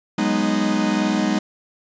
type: chord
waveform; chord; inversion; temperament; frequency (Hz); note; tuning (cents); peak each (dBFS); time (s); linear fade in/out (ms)
45% pulse; G# minor seventh; third; equal with one note detuned; 185 / 207.7 / 246.9 / 308.8; F#3 / G#3 / B3 / D#4; 0 / 0 / 0 / -13; -27 / -21 / -25 / -23; 0.18-1.39; 5
effects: resampled to 16000 Hz + 9-bit